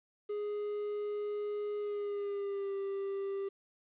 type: tone with pitch glide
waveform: triangle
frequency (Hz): 415.3 to 393.8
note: G#4 to G4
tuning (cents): 0 to +8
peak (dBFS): -32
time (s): 0.29-3.49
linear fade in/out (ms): 10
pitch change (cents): -92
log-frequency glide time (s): 1.79-2.75
effects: resampled to 8000 Hz + 11-bit